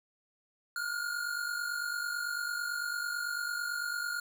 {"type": "tone pair together", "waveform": "square", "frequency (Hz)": [1412, 1461], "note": ["F6", "F#6"], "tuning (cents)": [19, -22], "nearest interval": "minor second", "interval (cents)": 59, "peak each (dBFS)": [-35, -39], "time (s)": [0.76, 4.2], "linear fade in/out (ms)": 2, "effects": []}